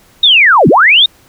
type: linear two-way sweep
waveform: sine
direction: down then up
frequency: 3777 to 123.47 to 3777 Hz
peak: -3 dBFS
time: 0.23-1.06 s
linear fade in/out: 5 ms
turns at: 0.68 s
effects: pink hiss -46 dBFS RMS until 1.28 s